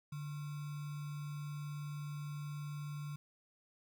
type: tone with sample-and-hold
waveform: sine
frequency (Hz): 146.83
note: D3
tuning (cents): 0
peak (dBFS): -40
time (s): 0.12-3.16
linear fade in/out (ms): 5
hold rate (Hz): 1225
effects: none